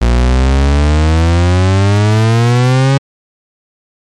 40% pulse exponential sweep, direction up, 57.6 to 138.59 Hz, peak -6 dBFS, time 0.01-2.98 s, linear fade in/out 10 ms, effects low-pass 7000 Hz 12 dB/octave + MP3 64 kbps

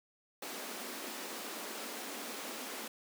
pink high-pass noise, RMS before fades -43 dBFS, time 0.42-2.88 s, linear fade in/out 5 ms, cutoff 220 Hz, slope 48 dB/octave, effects none

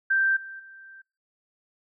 sine tone with level steps, 1568 Hz, G6, in tune, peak -19 / -37 / -44 dBFS, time 0.1-1.02 s, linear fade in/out 10 ms, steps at 0.36 / 0.59 s, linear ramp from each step 10 ms, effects noise-tail reverb RT60 0.3 s tail -24 dB re dry

